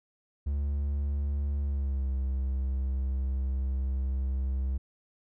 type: tone with pitch glide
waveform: triangle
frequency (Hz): 71.1 to 65.96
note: C#2 to C2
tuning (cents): +45 to +15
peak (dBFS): -25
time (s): 0.46-4.78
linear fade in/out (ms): 10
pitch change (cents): -130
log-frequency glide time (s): 1.61-2.11
effects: none